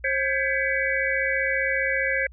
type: tone cluster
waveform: sine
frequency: 536 / 1582 / 1677 / 2004 / 2265 Hz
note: C5 / G6 / G#6 / B6 / C#7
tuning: +42 / +15 / +16 / +25 / +37 cents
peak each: -28 dBFS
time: 0.04-2.27 s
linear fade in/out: 5 ms
effects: added 60 Hz sine -43 dBFS peak until 2.32 s